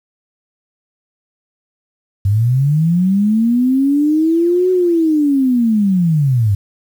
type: linear two-way sweep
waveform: sine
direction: up then down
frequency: 95.4 to 371.8 to 95.4 Hz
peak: -10 dBFS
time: 2.25-6.55 s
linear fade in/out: 5 ms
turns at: 4.71 s
effects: 7-bit